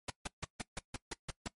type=noise bursts; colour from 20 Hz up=pink; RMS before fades=-38 dBFS; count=9; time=0.08-1.478 s; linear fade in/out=5 ms; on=22 ms; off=150 ms; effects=noise-tail reverb RT60 0.1 s tail -21 dB re dry + MP3 48 kbps